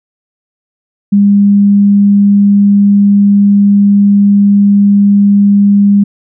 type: tone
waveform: sine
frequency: 201.8 Hz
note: G#3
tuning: 49 cents flat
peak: -3 dBFS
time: 1.12-6.04 s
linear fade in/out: 10 ms
effects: none